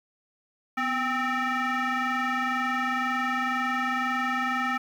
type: tone with frequency modulation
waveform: sine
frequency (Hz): 249.5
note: B3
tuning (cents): +18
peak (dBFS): -22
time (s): 0.77-4.78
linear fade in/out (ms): 10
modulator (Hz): 521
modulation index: 3.7
effects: tanh soft clip ceiling -23 dBFS + 9-bit